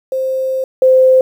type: tone pair in turn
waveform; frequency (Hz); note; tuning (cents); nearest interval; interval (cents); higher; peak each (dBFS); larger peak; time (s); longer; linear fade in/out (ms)
sine; 525 / 518.7; C5 / C5; +6 / -15; unison; 21; first; -14 / -5; second; 0.12-0.64 / 0.82-1.21; first; 2
effects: 7-bit